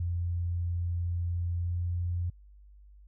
sine tone with pitch glide, 86.7 to 87.45 Hz, F2 to F2, -12 to +3 cents, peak -28 dBFS, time 0-2.3 s, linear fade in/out 5 ms, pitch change +15 cents, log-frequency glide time 1.63-1.75 s, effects added 50 Hz sine -51 dBFS peak until 3.07 s

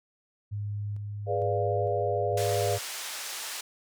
sine tone with tremolo, 103.1 Hz, G#2, 12 cents flat, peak -30 dBFS, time 0.51-2.79 s, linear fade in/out 20 ms, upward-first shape square, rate 1.1 Hz, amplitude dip 30%
sine chord, G# diminished seventh, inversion none, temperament equal, 415.3 / 493.9 / 587.3 / 698.5 Hz, G#4 / B4 / D5 / F5, 0 / 0 / 0 / 0 cents, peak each -31 dBFS, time 1.26-2.79 s, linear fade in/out 50 ms
white band-pass noise, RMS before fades -37 dBFS, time 2.37-3.61 s, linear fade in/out 5 ms, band 670 to 8700 Hz, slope 12 dB/octave
effects none

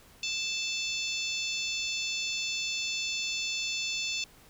harmonic tone with a mistuned harmonic, 880 Hz, A5, in tune, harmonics 3 / 4 / 5 / 6 / 7 / 8, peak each -34 / -36 / -38 / -40 / -41 / -42 dBFS, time 0.23-4.24 s, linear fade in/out 2 ms, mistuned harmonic 8, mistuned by +19 cents, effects pink hiss -57 dBFS RMS until 4.49 s

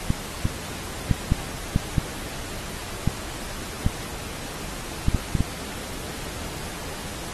clicks, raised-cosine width 5 ms, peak -7 dBFS, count 12, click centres 0.104 / 0.454 / 1.112 / 1.321 / 1.761 / 1.982 / 3.076 / 3.864 / 5.084 / 5.147 / 5.352 / 5.406 s, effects pink hiss -35 dBFS RMS until 7.33 s + AAC 32 kbps

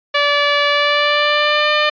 10% pulse tone with pitch glide, 578 to 600.8 Hz, D5 to D5, -28 to +39 cents, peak -4 dBFS, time 0.14-1.9 s, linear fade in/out 10 ms, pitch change +67 cents, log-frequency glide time 0.67-1.73 s, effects resampled to 11025 Hz

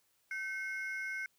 triangle ring-modulated tone, 1850 Hz, A#6, 14 cents flat, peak -31 dBFS, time 0.31-1.26 s, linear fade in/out 2 ms, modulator 312 Hz, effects tanh soft clip ceiling -28 dBFS + white hiss -74 dBFS RMS until 1.38 s

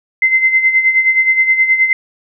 sine tone with tremolo, 2068 Hz, C7, 21 cents flat, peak -6 dBFS, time 0.22-1.93 s, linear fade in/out 2 ms, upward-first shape sine, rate 9.5 Hz, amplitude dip 65%, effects none

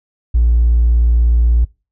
sine tone with hard clipping, 58.27 Hz, A#1, in tune, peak -9 dBFS, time 0.34-1.65 s, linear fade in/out 10 ms, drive 1 dB, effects noise-tail reverb RT60 0.3 s tail -24 dB re dry

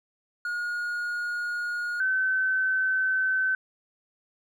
triangle / sine tone pair in turn, 1437 / 1528.8 Hz, F6 / G6, +49 / -44 cents, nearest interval minor second, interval 107 cents, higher second, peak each -26 / -22 dBFS, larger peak second, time 0.45-2 / 2-3.55 s, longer neither, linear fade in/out 2 ms, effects none

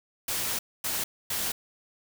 white noise bursts at uneven times, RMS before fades -30 dBFS, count 3, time 0.28-0.59 / 0.84-1.04 / 1.3-1.52 s, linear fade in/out 5 ms, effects none

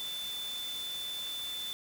sine tone in noise, 3520 Hz, A7, in tune, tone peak -36 dBFS, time 0-1.73 s, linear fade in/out 0 ms, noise white, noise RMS -45 dBFS, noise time 0-1.73 s, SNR +6 dB, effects none

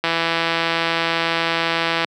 click train, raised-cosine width 0.3 ms, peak -3 dBFS, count 334, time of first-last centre 0.04-2.046 s, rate 166 Hz, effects high-pass 200 Hz 12 dB/octave

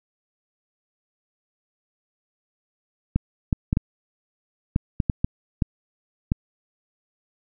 clicks, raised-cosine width 5 ms, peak -7 dBFS, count 10, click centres 3.16 / 3.528 / 3.729 / 3.771 / 4.761 / 5.002 / 5.098 / 5.245 / 5.622 / 6.319 s, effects none

